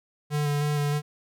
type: tone with vibrato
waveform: square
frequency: 146.8 Hz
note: D3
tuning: in tune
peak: -24 dBFS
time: 0.3-1.02 s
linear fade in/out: 50 ms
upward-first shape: square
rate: 3.2 Hz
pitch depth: 16 cents each way
effects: none